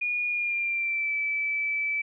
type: tone with pitch glide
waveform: sine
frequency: 2441 to 2311 Hz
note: D#7 to D7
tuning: -34 to -28 cents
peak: -25 dBFS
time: 0.01-2.02 s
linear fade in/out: 10 ms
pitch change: -94 cents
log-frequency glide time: 0.28-1.14 s
effects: none